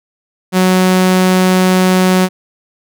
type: tone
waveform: sawtooth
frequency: 185 Hz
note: F#3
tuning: in tune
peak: -4 dBFS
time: 0.52-2.29 s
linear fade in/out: 50 ms
effects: none